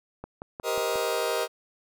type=click train; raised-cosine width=1 ms; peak=-23 dBFS; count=5; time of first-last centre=0.24-0.957 s; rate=5.58 Hz
type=chord; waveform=sawtooth; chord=C minor seventh; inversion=second; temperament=just; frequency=392.4 / 470.9 / 523.3 / 627.9 Hz; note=G4 / Bb4 / C5 / Eb5; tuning=+2 / +18 / 0 / +16 cents; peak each=-29 / -25 / -30 / -26 dBFS; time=0.63-1.48 s; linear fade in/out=50 ms
effects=none